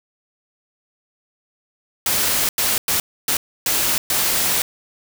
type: noise bursts at uneven times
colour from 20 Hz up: white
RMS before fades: -19 dBFS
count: 6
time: 2.06-2.49 / 2.58-2.78 / 2.88-3 / 3.28-3.37 / 3.66-3.98 / 4.1-4.62 s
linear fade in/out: 2 ms
effects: none